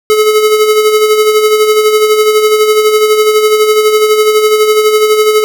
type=tone with tremolo; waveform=square; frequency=428.7 Hz; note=A4; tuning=45 cents flat; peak=-4 dBFS; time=0.1-5.44 s; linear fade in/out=0 ms; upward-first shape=sine; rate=12 Hz; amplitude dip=50%; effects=none